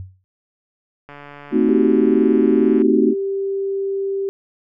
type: tone with exponential decay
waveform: sine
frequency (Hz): 93.4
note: F#2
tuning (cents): +17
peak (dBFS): -26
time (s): 0-0.24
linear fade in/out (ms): 0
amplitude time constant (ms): 52
type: click train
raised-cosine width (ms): 0.5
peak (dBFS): -23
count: 250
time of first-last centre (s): 1.09-2.819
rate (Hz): 144
type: chord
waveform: sine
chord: A diminished seventh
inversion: none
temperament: equal with one note detuned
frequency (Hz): 224.5 / 261.6 / 311.1 / 370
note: A3 / C4 / Eb4 / Gb4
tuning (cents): +35 / 0 / 0 / 0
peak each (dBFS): -18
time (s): 1.51-3.15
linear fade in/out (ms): 50
type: tone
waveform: sine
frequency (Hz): 392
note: G4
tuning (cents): 0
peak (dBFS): -19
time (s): 1.69-4.29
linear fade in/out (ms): 0
effects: none